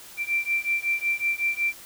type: beating tone pair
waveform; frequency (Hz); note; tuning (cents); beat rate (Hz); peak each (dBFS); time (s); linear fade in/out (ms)
sine; 2349 / 2354.4; D7 / D7; 0 / +4; 5.4; -26; 0.17-1.74; 50
effects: white hiss -45 dBFS RMS until 1.85 s